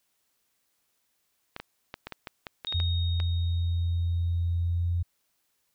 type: clicks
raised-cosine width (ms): 0.3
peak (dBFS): -20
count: 11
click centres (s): 1.564 / 1.6 / 1.941 / 2.07 / 2.123 / 2.272 / 2.468 / 2.648 / 2.725 / 2.801 / 3.201
type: tone with exponential decay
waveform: sine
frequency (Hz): 3729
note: A#7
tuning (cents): 0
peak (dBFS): -29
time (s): 2.67-5.02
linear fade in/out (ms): 0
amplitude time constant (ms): 510
type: tone with pitch glide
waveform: sine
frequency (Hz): 85.7 to 86.7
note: F2 to F2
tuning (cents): -32 to -12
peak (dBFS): -24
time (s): 2.74-5.03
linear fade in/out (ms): 10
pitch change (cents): +20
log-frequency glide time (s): 4.62-4.91
effects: white hiss -74 dBFS RMS until 5.74 s